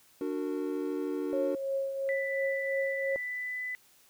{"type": "chord", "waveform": "triangle", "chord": "D augmented", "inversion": "none", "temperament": "just", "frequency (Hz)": [293.7, 367.1, 458.9], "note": ["D4", "F#4", "A#4"], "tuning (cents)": [0, -14, -27], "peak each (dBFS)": [-32, -33, -35], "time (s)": [0.21, 1.55], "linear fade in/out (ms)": 2}
{"type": "tone with tremolo", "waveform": "sine", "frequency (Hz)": 544, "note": "C#5", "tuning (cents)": -33, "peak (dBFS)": -27, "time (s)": [1.33, 3.16], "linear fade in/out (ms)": 0, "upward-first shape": "triangle", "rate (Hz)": 2.9, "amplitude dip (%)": 55}
{"type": "tone with pitch glide", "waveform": "sine", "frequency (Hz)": [1983, 1999.1], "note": ["B6", "B6"], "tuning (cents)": [7, 21], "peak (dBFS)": -33, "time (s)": [2.09, 3.75], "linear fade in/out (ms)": 0, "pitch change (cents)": 14, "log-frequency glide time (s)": [3.16, 3.58]}
{"effects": ["white hiss -62 dBFS RMS until 4.09 s"]}